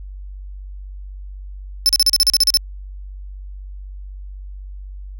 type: tone bursts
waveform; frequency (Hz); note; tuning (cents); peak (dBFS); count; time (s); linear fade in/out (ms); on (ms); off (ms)
40% pulse; 5274; E8; 0; -9; 11; 1.86-2.571; 0; 31; 37
effects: added 48 Hz sine -30 dBFS peak until 5.19 s